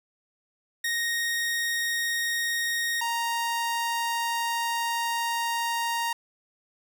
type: tone pair in turn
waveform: sawtooth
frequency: 1864.7 / 932.4 Hz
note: A#6 / A#5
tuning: 0 / 0 cents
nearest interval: octave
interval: 1200 cents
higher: first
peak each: -22 dBFS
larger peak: neither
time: 0.84-3.01 / 3.01-6.13 s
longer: second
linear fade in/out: 5 ms
effects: none